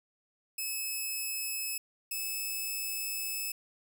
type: tone pair in turn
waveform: 5% pulse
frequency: 2588 / 2603 Hz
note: E7 / E7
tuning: -32 / -22 cents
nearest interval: unison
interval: 10 cents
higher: second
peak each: -24 dBFS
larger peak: neither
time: 0.58-1.78 / 2.11-3.52 s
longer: second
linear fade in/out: 5 ms
effects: none